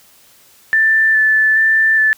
sine tone with vibrato, 1760 Hz, A6, in tune, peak -9 dBFS, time 0.73-2.13 s, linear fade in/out 0 ms, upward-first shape square, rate 1.2 Hz, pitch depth 12 cents each way, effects white hiss -48 dBFS RMS until 2.17 s

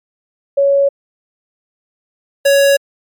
sine / square tone pair in turn, 558 / 558 Hz, C#5 / C#5, +11 / +11 cents, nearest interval unison, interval 0 cents, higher neither, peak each -8 dBFS, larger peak neither, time 0.57-0.89 / 2.45-2.77 s, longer neither, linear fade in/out 10 ms, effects MP3 96 kbps

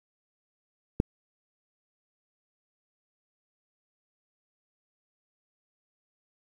click, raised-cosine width 3 ms, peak -9 dBFS, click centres 1.001 s, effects 8-bit

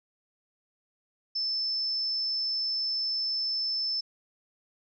sine tone, 5274 Hz, E8, in tune, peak -27 dBFS, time 1.35-4.01 s, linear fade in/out 10 ms, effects none

